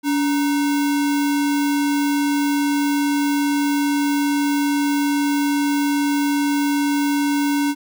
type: tone with sample-and-hold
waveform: sine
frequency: 286.3 Hz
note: D4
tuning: 44 cents flat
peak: -16 dBFS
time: 0.03-7.75 s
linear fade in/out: 50 ms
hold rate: 1225 Hz
effects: none